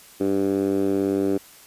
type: tone with band-pass filter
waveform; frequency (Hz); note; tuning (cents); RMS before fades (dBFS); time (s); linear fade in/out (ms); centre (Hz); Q
10% pulse; 98; G2; 0; -22; 0.2-1.38; 10; 340; 2.8
effects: white hiss -48 dBFS RMS until 1.66 s + resampled to 32000 Hz